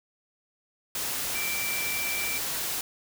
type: tone in noise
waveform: sine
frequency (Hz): 2340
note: D7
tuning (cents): -7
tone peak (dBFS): -31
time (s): 1.35-2.38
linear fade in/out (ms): 2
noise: white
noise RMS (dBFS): -31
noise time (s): 0.95-2.81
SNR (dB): -3
effects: none